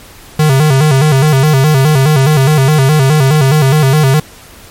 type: tone with vibrato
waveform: square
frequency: 143.3 Hz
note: D3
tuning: 42 cents flat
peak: -6 dBFS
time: 0.39-4.2 s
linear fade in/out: 5 ms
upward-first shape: square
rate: 4.8 Hz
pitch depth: 120 cents each way
effects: pink hiss -36 dBFS RMS until 4.7 s + MP3 64 kbps